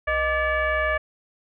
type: tone with frequency modulation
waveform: sine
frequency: 1174.7 Hz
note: D6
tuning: in tune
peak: -20 dBFS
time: 0.07-0.98 s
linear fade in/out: 10 ms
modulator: 556 Hz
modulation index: 1.7
effects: none